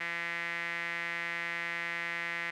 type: tone with band-pass filter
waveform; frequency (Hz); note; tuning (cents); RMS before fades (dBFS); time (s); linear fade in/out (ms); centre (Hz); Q
sawtooth; 170; F3; -46; -36; 0-2.51; 10; 2000; 5.3
effects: none